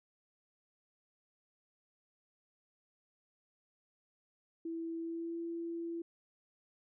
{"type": "tone with pitch glide", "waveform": "sine", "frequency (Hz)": [330.1, 336.1], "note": ["E4", "E4"], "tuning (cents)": [2, 34], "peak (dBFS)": -37, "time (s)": [4.65, 6.02], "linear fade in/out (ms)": 5, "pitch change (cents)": 32, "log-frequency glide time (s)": [4.98, 5.39], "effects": []}